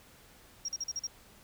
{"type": "tone bursts", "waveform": "triangle", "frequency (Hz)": 5610, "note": "F8", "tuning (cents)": 7, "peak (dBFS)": -29, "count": 6, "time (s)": [0.65, 1.07], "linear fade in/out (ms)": 5, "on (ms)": 35, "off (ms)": 42, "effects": ["tanh soft clip ceiling -30 dBFS", "pink hiss -58 dBFS RMS until 1.43 s"]}